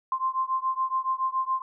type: beating tone pair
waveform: sine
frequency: 1046.5 / 1053.6 Hz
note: C6 / C6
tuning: 0 / +12 cents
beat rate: 7.1 Hz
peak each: -27 / -28 dBFS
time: 0.12-1.62 s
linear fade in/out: 2 ms
effects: none